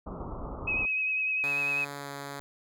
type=low-pass noise; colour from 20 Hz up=pink; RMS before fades=-38 dBFS; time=0.06-0.86 s; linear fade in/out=10 ms; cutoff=1300 Hz; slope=96 dB/octave
type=tone with vibrato; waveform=sine; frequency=2543 Hz; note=D#7; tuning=37 cents sharp; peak=-26 dBFS; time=0.67-1.85 s; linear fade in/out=10 ms; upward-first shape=sine; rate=10 Hz; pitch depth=23 cents each way
type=tone with pitch glide; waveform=5% pulse; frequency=142.2 to 140.81 Hz; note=C#3 to C#3; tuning=+45 to +27 cents; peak=-26 dBFS; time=1.44-2.4 s; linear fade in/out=0 ms; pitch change=-18 cents; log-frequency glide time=1.97-2.09 s
effects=none